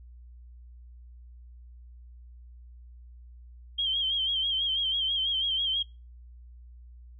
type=tone with vibrato; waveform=sine; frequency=3186 Hz; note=G7; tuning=27 cents sharp; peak=-25 dBFS; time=3.78-5.83 s; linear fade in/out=10 ms; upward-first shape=sine; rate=6.1 Hz; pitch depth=66 cents each way; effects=noise-tail reverb RT60 0.3 s tail -26 dB re dry + added 60 Hz sine -46 dBFS peak until 7.19 s